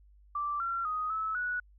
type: tone with pitch steps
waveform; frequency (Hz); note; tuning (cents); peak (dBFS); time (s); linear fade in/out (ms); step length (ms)
sine; 1171 / 1366 / 1249 / 1301 / 1470; D6 / F6 / D#6 / E6 / F#6; -5 / -39 / +6 / -23 / -12; -30; 0.35-1.6; 5; 250
effects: added 50 Hz sine -56 dBFS peak until 1.78 s